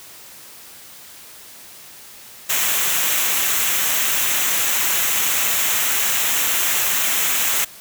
white noise with comb filter, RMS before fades -19 dBFS, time 2.49-7.65 s, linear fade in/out 10 ms, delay 0.21 ms, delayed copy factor -0.55, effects white hiss -41 dBFS RMS until 7.8 s + high-pass 60 Hz 12 dB/octave

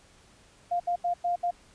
sine tone bursts at uneven times, 701 Hz, F5, 6 cents sharp, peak -24 dBFS, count 5, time 0.71-0.8 / 0.87-0.96 / 1.04-1.14 / 1.24-1.36 / 1.43-1.51 s, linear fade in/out 10 ms, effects pink hiss -58 dBFS RMS until 1.74 s + resampled to 22050 Hz

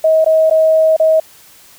sine tone with dropouts, 636 Hz, D#5, 38 cents sharp, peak -7 dBFS, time 0.04-1.2 s, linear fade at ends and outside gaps 5 ms, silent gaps 0.245-0.261 / 0.499-0.509 / 0.965-0.998 s, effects white hiss -43 dBFS RMS until 1.78 s

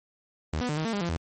sawtooth tone with pitch steps, 77.8 / 247.1 / 150.2 / 157.2 / 227.2 / 202.7 / 171.3 / 81.8 Hz, D#2 / B3 / D3 / D#3 / A#3 / G#3 / F3 / E2, 0 / +1 / +39 / +18 / -44 / -42 / -33 / -13 cents, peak -23 dBFS, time 0.53-1.17 s, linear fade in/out 5 ms, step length 80 ms, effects MP3 32 kbps

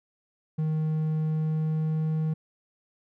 triangle tone with pitch glide, 156.3 to 157.3 Hz, D#3 to D#3, +8 to +19 cents, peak -22 dBFS, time 0.58-2.34 s, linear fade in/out 10 ms, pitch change +11 cents, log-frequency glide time 1.2-2.12 s, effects none

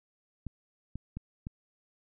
clicks, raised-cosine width 5 ms, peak -25 dBFS, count 4, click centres 0.467 / 0.956 / 1.17 / 1.469 s, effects none

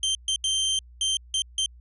sawtooth tone bursts at uneven times, 3136 Hz, G7, in tune, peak -19 dBFS, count 6, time 0.03-0.15 / 0.28-0.36 / 0.44-0.79 / 1.01-1.17 / 1.34-1.42 / 1.58-1.66 s, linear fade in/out 2 ms, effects added 60 Hz sine -46 dBFS peak until 1.8 s + resampled to 24000 Hz

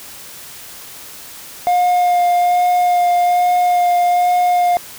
triangle tone with vibrato, 711 Hz, F5, 31 cents sharp, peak -9 dBFS, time 1.67-4.77 s, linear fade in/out 0 ms, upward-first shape sine, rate 1.2 Hz, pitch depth 13 cents each way, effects white hiss -35 dBFS RMS until 4.98 s

